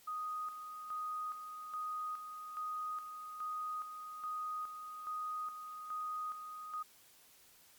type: tone with tremolo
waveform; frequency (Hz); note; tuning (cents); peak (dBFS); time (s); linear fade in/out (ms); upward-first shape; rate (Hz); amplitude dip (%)
sine; 1244.5; D#6; 0; -37; 0.07-6.83; 10; square; 1.2; 55
effects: white hiss -63 dBFS RMS until 7.78 s + MP3 96 kbps